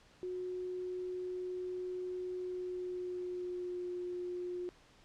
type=tone with pitch glide; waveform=sine; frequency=364.7 to 357 Hz; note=F#4 to F4; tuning=-25 to +38 cents; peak=-37 dBFS; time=0.23-4.69 s; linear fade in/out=0 ms; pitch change=-37 cents; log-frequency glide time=2.4-3.9 s; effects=pink hiss -63 dBFS RMS until 5.04 s + low-pass 6000 Hz 12 dB/octave